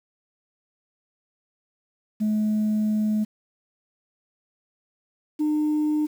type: tone pair in turn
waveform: sine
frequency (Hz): 213.7 / 302.9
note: G#3 / D#4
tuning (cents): +50 / -46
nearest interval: tritone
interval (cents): 604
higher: second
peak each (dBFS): -18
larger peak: neither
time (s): 2.2-3.25 / 5.39-6.07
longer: first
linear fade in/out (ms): 20
effects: tanh soft clip ceiling -18 dBFS + 8-bit